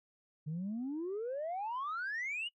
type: exponential sweep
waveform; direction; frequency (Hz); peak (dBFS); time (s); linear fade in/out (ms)
sine; up; 146.83 to 2960; -34; 0.46-2.49; 20
effects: noise-tail reverb RT60 0.1 s tail -24 dB re dry + tanh soft clip ceiling -33 dBFS